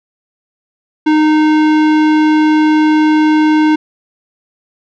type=tone with tanh clipping; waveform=sine; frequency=308 Hz; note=D#4; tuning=17 cents flat; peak=-9 dBFS; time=1.06-3.76 s; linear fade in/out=10 ms; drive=18 dB; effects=none